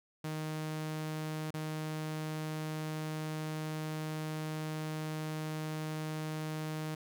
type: tone with dropouts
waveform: sawtooth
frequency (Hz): 155.56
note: D#3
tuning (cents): 0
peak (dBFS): -32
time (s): 0.24-6.95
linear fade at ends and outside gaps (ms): 5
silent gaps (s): 1.507-1.54
effects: none